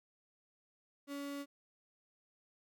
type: tone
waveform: 35% pulse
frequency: 282.7 Hz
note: C#4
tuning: 34 cents sharp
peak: -39 dBFS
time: 1.07-1.46 s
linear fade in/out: 50 ms
effects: none